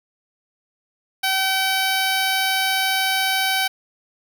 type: tone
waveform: 10% pulse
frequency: 766 Hz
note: G5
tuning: 40 cents flat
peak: -10 dBFS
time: 1.23-3.68 s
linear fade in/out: 10 ms
effects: none